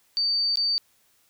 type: tone with dropouts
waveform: sine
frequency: 4600 Hz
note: D8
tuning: 37 cents flat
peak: -21 dBFS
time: 0.17-0.78 s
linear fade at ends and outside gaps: 0 ms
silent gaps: 0.557-0.572 s
effects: white hiss -64 dBFS RMS until 1.29 s